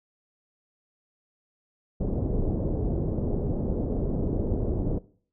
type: low-pass noise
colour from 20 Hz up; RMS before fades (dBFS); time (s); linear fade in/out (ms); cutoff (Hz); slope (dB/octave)
pink; -27; 2-4.99; 10; 510; 24
effects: noise-tail reverb RT60 0.5 s tail -20 dB re dry